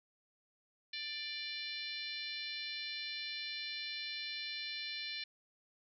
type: harmonic tone with a mistuned harmonic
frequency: 590 Hz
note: D5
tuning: 8 cents sharp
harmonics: 3 / 4 / 5 / 6 / 7 / 8 / 9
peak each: -50 / -45 / -49 / -47 / -44 / -53 / -54 dBFS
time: 0.93-5.24 s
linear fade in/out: 5 ms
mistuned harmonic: 9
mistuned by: +34 cents
effects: none